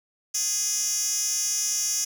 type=tone with high-pass filter; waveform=10% pulse; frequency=415.3 Hz; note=G#4; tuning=in tune; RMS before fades=-26 dBFS; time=0.34-2.05 s; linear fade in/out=10 ms; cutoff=6100 Hz; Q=3.1; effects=none